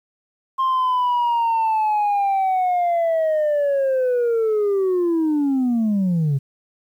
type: linear sweep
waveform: sine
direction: down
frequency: 1063 to 132.5 Hz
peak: -14 dBFS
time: 0.58-6.39 s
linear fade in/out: 20 ms
effects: tanh soft clip ceiling -15 dBFS + 9-bit